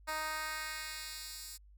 10% pulse tone with high-pass filter sweep, 311.1 Hz, D#4, in tune, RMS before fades -41 dBFS, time 0.07-1.58 s, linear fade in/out 20 ms, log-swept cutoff 770 to 6500 Hz, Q 0.95, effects added 50 Hz sine -56 dBFS peak until 1.77 s

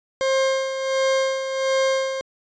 40% pulse tone with tremolo, 532 Hz, C5, 29 cents sharp, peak -16 dBFS, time 0.21-2.21 s, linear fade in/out 0 ms, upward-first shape sine, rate 1.4 Hz, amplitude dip 60%, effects resampled to 16000 Hz

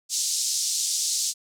white band-pass noise, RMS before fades -26 dBFS, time 0.09-1.34 s, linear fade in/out 50 ms, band 4600 to 7900 Hz, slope 24 dB/octave, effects none

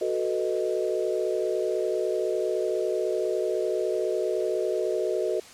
sine chord, B dominant seventh, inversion second, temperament equal, 370 / 440 / 493.9 / 622.3 Hz, F#4 / A4 / B4 / D#5, 0 / 0 / 0 / 0 cents, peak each -28 / -29 / -32 / -30 dBFS, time 0.01-5.4 s, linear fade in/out 5 ms, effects white hiss -47 dBFS RMS until 5.53 s + low-pass 8000 Hz 12 dB/octave

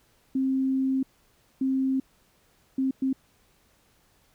sine tone bursts at uneven times, 265.1 Hz, C4, 23 cents sharp, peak -22 dBFS, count 4, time 0.35-1.03 / 1.61-2 / 2.78-2.91 / 3.02-3.13 s, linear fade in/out 5 ms, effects pink hiss -64 dBFS RMS until 4.34 s

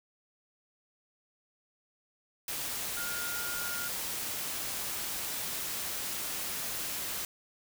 sine tone in noise, 1418 Hz, F6, 26 cents sharp, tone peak -38 dBFS, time 2.97-3.88 s, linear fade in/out 2 ms, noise white, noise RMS -36 dBFS, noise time 2.48-7.25 s, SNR -5 dB, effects none

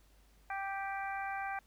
harmonic tone, 392 Hz, G4, in tune, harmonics 2 / 3 / 4 / 5 / 6, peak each -38 / -46 / -42 / -48 / -47 dBFS, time 0.5-1.59 s, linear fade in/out 2 ms, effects added 50 Hz sine -63 dBFS peak until 1.66 s + pink hiss -69 dBFS RMS until 1.66 s

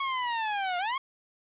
sawtooth linear two-way sweep, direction down then up, 1108.7 to 698.5 to 1108.7 Hz, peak -24 dBFS, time 0-0.98 s, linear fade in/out 5 ms, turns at 0.78 s, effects resampled to 8000 Hz + 9-bit

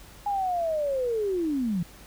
sine linear sweep, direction down, 829 to 162.2 Hz, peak -24 dBFS, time 0.26-1.83 s, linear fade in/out 5 ms, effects added 50 Hz sine -51 dBFS peak until 2.06 s + pink hiss -50 dBFS RMS until 2.06 s

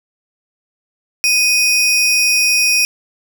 40% pulse tone pair together, 2489 / 5588 Hz, D#7 / F8, 0 / 0 cents, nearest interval octave + major second, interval 1400 cents, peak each -13 dBFS, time 1.24-2.85 s, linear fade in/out 0 ms, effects none

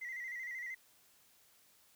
sine tone with vibrato, 2000 Hz, B6, 21 cents sharp, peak -39 dBFS, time 0.01-0.75 s, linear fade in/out 10 ms, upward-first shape square, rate 13 Hz, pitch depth 58 cents each way, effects tanh soft clip ceiling -37 dBFS + white hiss -67 dBFS RMS until 1.95 s

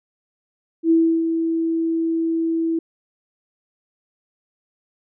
sine tone with ADSR envelope, 328.2 Hz, E4, 8 cents flat, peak -11 dBFS, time 0.83-2.79 s, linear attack 76 ms, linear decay 320 ms, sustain -7 dB, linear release 4 ms, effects none

